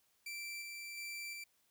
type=tone with tremolo; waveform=sawtooth; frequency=2342 Hz; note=D7; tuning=5 cents flat; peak=-39 dBFS; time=0.26-1.44 s; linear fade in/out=5 ms; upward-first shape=square; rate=1.4 Hz; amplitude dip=25%; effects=white hiss -75 dBFS RMS until 1.7 s